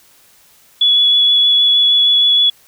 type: tone with vibrato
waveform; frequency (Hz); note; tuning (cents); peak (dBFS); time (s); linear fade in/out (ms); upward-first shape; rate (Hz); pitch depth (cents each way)
sine; 3400; G#7; +40; -8; 0.81-2.5; 5; square; 6.4; 8
effects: white hiss -49 dBFS RMS until 2.67 s